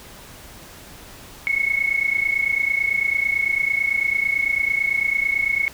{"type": "tone pair together", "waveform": "sine", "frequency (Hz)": [2181, 2210], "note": ["C#7", "C#7"], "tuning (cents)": [-29, -6], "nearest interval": "unison", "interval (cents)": 23, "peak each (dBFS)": -21, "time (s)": [1.47, 5.68], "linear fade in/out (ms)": 0, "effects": ["pink hiss -42 dBFS RMS until 5.73 s"]}